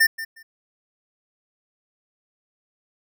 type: tone with echo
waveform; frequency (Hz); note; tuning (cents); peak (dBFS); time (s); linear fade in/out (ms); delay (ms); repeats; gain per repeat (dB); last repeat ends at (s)
square; 1801; A6; +40; -14; 0-0.07; 10; 180; 2; -15; 0.43
effects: none